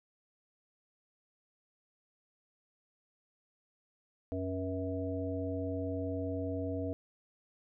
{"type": "harmonic tone with a mistuned harmonic", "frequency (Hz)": 92.5, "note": "F#2", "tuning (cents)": 0, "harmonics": [1, 3, 5, 7], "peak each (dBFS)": [-38, -37, -40, -41], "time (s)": [4.32, 6.93], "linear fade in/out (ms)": 0, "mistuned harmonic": 5, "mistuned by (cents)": 56, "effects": []}